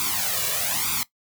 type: noise with flanger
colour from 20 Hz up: white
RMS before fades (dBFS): -25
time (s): 0-1.03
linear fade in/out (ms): 0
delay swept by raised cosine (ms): 0.83 to 1.77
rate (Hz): 1.1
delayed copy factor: +0.95
effects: noise-tail reverb RT60 0.1 s tail -18 dB re dry + high-pass 80 Hz 12 dB/octave